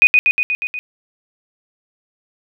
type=tone with echo; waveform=sine; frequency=2485 Hz; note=D#7; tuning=3 cents flat; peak=-4 dBFS; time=0.02-0.07 s; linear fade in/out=0 ms; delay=120 ms; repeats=6; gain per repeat=-3 dB; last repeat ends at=0.79 s; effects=none